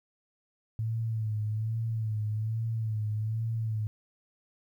sine tone with vibrato, 110 Hz, A2, in tune, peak -28 dBFS, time 0.79-3.87 s, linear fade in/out 0 ms, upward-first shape sine, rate 1.2 Hz, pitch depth 57 cents each way, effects 11-bit

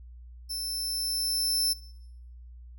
sawtooth tone with level ramp, 5310 Hz, E8, 12 cents sharp, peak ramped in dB -29 to -20 dBFS, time 0.49-1.74 s, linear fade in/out 20 ms, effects noise-tail reverb RT60 0.8 s tail -21 dB re dry + added 60 Hz sine -44 dBFS peak until 2.78 s

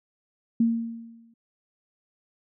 sine tone with exponential decay, 230 Hz, A#3, 23 cents flat, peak -16 dBFS, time 0.6-1.34 s, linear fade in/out 5 ms, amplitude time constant 160 ms, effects none

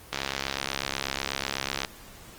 click train, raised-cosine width 0.2 ms, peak -10 dBFS, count 118, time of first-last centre 0.13-1.848 s, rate 68.1 Hz, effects pink hiss -48 dBFS RMS until 2.38 s + Opus 24 kbps

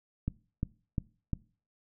click train, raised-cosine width 5 ms, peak -18 dBFS, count 4, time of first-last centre 0.28-1.333 s, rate 2.85 Hz, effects noise-tail reverb RT60 0.4 s tail -21 dB re dry

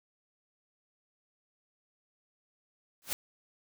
white noise with exponential growth, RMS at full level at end -28 dBFS, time 3.02-3.13 s, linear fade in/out 0 ms, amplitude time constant 22 ms, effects none

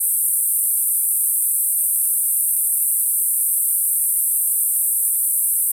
pink band-pass noise, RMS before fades -19 dBFS, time 0-5.72 s, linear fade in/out 10 ms, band 8500 to 14000 Hz, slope 96 dB/octave, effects none

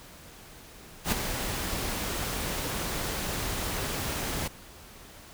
pink noise with ADSR envelope, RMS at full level -24 dBFS, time 1.04-4.48 s, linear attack 82 ms, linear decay 5 ms, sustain -8 dB, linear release 7 ms, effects pink hiss -49 dBFS RMS until 5.33 s

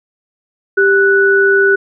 sine tone pair together, 393.7 / 1480 Hz, G4 / F#6, +8 / 0 cents, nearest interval octave + major seventh, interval 2292 cents, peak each -10 dBFS, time 0.77-1.76 s, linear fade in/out 10 ms, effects none

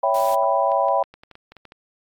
sine chord, C# half-diminished seventh, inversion none, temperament equal with one note detuned, 557.9 / 659.3 / 784 / 987.8 Hz, C#5 / E5 / G5 / B5, +11 / 0 / 0 / 0 cents, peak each -22 dBFS, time 0.03-1.03 s, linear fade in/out 5 ms
white noise, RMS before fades -37 dBFS, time 0.14-0.35 s, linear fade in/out 5 ms
clicks, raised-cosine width 0.3 ms, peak -27 dBFS, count 11, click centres 0.718 / 0.885 / 1.038 / 1.14 / 1.235 / 1.313 / 1.354 / 1.52 / 1.567 / 1.653 / 1.721 s
effects AAC 64 kbps

